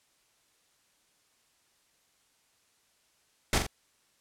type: noise with echo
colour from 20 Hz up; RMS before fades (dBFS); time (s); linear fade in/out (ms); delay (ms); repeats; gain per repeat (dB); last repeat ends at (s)
pink; -24; 3.53-3.58; 2; 43; 2; -6; 3.666
effects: white hiss -69 dBFS RMS until 4.2 s + low-pass 10000 Hz 12 dB/octave